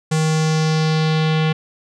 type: tone with low-pass filter sweep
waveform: square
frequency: 157.3 Hz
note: D#3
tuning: 19 cents sharp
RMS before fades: -17 dBFS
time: 0.11-1.53 s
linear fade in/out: 10 ms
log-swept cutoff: 8000 to 3100 Hz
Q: 2.2
effects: none